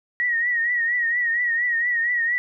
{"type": "tone with vibrato", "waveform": "sine", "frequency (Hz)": 1900, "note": "A#6", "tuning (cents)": 33, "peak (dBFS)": -19, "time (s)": [0.2, 2.38], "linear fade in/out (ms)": 0, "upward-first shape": "triangle", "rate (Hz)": 4.3, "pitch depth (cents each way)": 79, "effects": []}